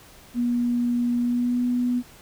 sine tone with pitch glide, 241.1 to 245.7 Hz, B3 to B3, -41 to -9 cents, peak -20 dBFS, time 0.34-2.03 s, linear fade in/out 50 ms, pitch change +32 cents, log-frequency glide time 1.2-1.63 s, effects pink hiss -49 dBFS RMS until 2.21 s

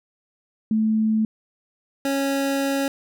sine / 25% pulse tone pair in turn, 218.6 / 275.4 Hz, A3 / C#4, -11 / -11 cents, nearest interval major third, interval 400 cents, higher second, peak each -17 dBFS, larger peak neither, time 0.71-1.25 / 2.05-2.88 s, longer second, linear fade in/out 2 ms, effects none

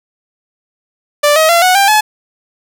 sawtooth tone with pitch steps, 587.3 / 633.1 / 682.5 / 735.7 / 793.1 / 854.9 Hz, D5 / D#5 / F5 / F#5 / G5 / G#5, 0 / +30 / -40 / -10 / +20 / +50 cents, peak -3 dBFS, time 1.23-2.01 s, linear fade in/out 10 ms, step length 130 ms, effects none

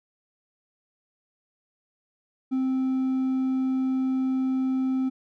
triangle tone with hard clipping, 261.5 Hz, C4, 1 cent flat, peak -23 dBFS, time 2.51-5.1 s, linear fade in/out 20 ms, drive 5 dB, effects none

